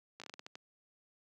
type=slowing click train; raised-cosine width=0.2 ms; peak=-29 dBFS; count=9; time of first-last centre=0.2-0.555 s; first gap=16 ms; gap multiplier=1.28; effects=high-pass 200 Hz 12 dB/octave

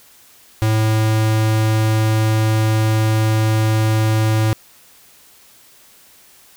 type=tone; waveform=square; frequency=109.5 Hz; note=A2; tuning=8 cents flat; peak=-14 dBFS; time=0.62-4.53 s; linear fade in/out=0 ms; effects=white hiss -48 dBFS RMS until 6.56 s

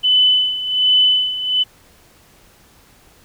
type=tone with tremolo; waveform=sine; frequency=3009 Hz; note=F#7; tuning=28 cents sharp; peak=-9 dBFS; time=0.03-1.64 s; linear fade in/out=20 ms; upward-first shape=sine; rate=1.3 Hz; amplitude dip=75%; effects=pink hiss -50 dBFS RMS until 3.24 s

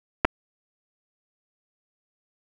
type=clicks; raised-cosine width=0.5 ms; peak=-3 dBFS; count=2; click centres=0.248 / 0.251 s; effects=none

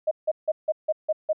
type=tone bursts; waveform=sine; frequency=623 Hz; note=D#5; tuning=2 cents sharp; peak=-19 dBFS; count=7; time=0.07-1.331 s; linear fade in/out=10 ms; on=43 ms; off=160 ms; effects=none

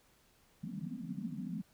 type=band-pass noise; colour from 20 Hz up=white; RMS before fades=-41 dBFS; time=0.63-1.62 s; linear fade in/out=10 ms; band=150 to 260 Hz; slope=96 dB/octave; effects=pink hiss -68 dBFS RMS until 1.73 s

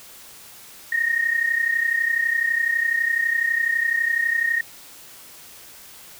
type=tone pair together; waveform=sine; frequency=1832.7 / 1864.7 Hz; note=A#6 / A#6; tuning=-30 / 0 cents; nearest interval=unison; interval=30 cents; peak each=-24 / -20 dBFS; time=0.92-4.61 s; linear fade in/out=5 ms; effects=white hiss -44 dBFS RMS until 6.19 s

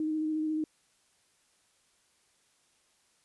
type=tone with vibrato; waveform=sine; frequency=311.1 Hz; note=D#4; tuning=in tune; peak=-28 dBFS; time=0-0.64 s; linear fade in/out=2 ms; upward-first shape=square; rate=14 Hz; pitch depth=15 cents each way; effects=white hiss -69 dBFS RMS until 3.24 s + resampled to 24000 Hz

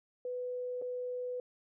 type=tone with dropouts; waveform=sine; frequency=497.1 Hz; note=B4; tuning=11 cents sharp; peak=-35 dBFS; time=0.25-1.4 s; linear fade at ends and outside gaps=2 ms; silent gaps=0.816-0.821 s; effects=none

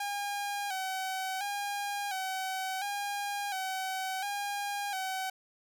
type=tone with vibrato; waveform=sawtooth; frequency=784 Hz; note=G5; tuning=in tune; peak=-29 dBFS; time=0-5.3 s; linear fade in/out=5 ms; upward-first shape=square; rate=0.71 Hz; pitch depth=59 cents each way; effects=none

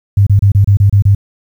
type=tone bursts; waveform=sine; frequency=100 Hz; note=G2; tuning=35 cents sharp; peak=-4 dBFS; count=8; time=0.17-1.149 s; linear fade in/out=5 ms; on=97 ms; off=29 ms; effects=7-bit

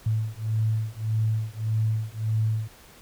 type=beating tone pair; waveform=sine; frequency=109.1 / 110.8 Hz; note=A2 / A2; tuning=-14 / +13 cents; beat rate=1.7 Hz; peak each=-26 / -26 dBFS; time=0.06-2.68 s; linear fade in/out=5 ms; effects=pink hiss -51 dBFS RMS until 3.01 s

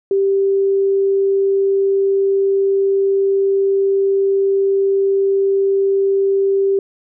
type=tone; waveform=sine; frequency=392 Hz; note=G4; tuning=in tune; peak=-12 dBFS; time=0.11-6.79 s; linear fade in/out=2 ms; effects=none

